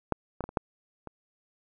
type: clicks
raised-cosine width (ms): 1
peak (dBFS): -11 / -17 / -19 / -27 / -11 / -26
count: 6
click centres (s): 0.123 / 0.407 / 0.44 / 0.491 / 0.572 / 1.073
effects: none